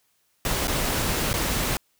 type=noise with dropouts; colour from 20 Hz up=pink; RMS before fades=-25 dBFS; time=0.45-1.77 s; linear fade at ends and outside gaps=1 ms; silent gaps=0.672-0.68 / 1.331-1.339 s; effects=white hiss -68 dBFS RMS until 1.99 s